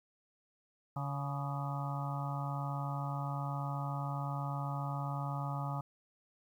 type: harmonic tone with a mistuned harmonic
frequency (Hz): 141.1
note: C#3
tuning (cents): +31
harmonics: 1 / 2 / 4 / 5 / 6 / 7 / 8 / 9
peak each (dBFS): -36 / -49 / -50 / -46 / -44 / -48 / -48 / -45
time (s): 0.96-5.81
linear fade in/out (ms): 5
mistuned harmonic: 9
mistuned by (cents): -46
effects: 11-bit